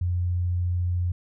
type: tone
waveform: sine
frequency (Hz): 88.6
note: F2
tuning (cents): +25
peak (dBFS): -22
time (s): 0.01-1.12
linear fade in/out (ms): 5
effects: none